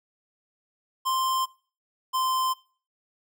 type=tone pair in turn; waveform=square; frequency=1046.5 / 1038.1 Hz; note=C6 / C6; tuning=0 / -14 cents; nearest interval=unison; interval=14 cents; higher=first; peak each=-24 dBFS; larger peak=neither; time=1.05-1.46 / 2.13-2.54 s; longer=neither; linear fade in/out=20 ms; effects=noise-tail reverb RT60 0.4 s tail -21 dB re dry